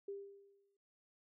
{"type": "tone with exponential decay", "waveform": "sine", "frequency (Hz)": 398.5, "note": "G4", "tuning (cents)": 28, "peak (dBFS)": -40, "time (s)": [0.08, 0.77], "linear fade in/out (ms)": 5, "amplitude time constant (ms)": 150, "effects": ["noise-tail reverb RT60 0.9 s tail -24 dB re dry"]}